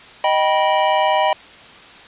square chord, Eb augmented, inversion none, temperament just, 622.3 / 777.8 / 972.3 Hz, Eb5 / G5 / B5, 0 / -14 / -27 cents, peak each -19 dBFS, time 0.24-1.33 s, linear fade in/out 2 ms, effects white hiss -41 dBFS RMS until 2.07 s + resampled to 8000 Hz

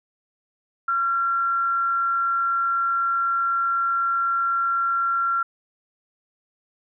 sine tone with amplitude modulation, 1368 Hz, F6, 36 cents flat, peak -18 dBFS, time 0.88-5.43 s, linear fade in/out 5 ms, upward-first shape sine, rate 264 Hz, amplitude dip 30%, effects none

